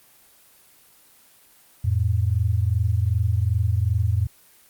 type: tone pair together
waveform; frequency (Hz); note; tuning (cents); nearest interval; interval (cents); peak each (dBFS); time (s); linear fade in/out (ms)
sine; 87 / 109.61; F2 / A2; -6 / -6; major third; 400; -21 / -21; 1.84-4.27; 10
effects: white hiss -54 dBFS RMS until 4.69 s + Opus 24 kbps

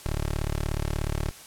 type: tone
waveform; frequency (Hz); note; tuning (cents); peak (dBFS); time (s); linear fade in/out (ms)
15% pulse; 36.71; D1; 0; -20; 0.06-1.31; 0
effects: white hiss -46 dBFS RMS until 1.46 s + low-pass 12000 Hz 12 dB/octave

